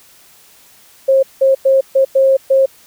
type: tone bursts at uneven times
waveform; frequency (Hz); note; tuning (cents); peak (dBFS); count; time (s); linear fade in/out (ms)
sine; 536; C5; +42; -7; 6; 1.08-1.23 / 1.41-1.55 / 1.65-1.81 / 1.95-2.05 / 2.15-2.37 / 2.5-2.66; 10
effects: white hiss -46 dBFS RMS until 2.86 s